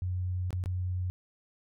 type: tone with dropouts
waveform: sine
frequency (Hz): 91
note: F#2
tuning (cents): -28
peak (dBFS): -29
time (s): 0.02-1.1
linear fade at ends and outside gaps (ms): 0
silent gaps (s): 0.506-0.529 / 0.639-0.659
effects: none